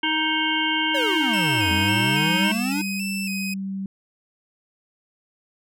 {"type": "harmonic tone", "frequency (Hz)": 312.9, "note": "D#4", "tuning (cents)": 10, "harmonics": [1, 3, 5, 7, 9, 10], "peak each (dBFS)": [-27, -27, -27, -27, -27, -27], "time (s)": [0.03, 2.52], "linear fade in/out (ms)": 5}
{"type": "exponential two-way sweep", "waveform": "square", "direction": "down then up", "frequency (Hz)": [590, 83.3, 308.2], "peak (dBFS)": -25, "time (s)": [0.94, 2.82], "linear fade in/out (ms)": 10, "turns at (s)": 1.71}
{"type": "tone with vibrato", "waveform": "sawtooth", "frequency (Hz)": 2583, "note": "E7", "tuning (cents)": -36, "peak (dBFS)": -25, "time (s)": [1.33, 3.54], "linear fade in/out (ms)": 5, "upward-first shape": "square", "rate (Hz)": 1.8, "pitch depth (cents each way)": 48}
{"type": "tone with pitch glide", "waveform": "sine", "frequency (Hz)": [198.9, 193.68], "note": ["G3", "G3"], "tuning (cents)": [25, -21], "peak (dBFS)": -26, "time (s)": [1.71, 3.86], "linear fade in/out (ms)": 2, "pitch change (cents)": -46, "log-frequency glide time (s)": [1.87, 3.43]}
{"effects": []}